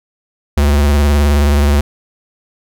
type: tone with vibrato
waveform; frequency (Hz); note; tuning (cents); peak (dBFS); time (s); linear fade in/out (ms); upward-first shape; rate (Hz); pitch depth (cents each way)
square; 72.3; D2; -27; -9; 0.57-1.81; 5; triangle; 19; 73
effects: none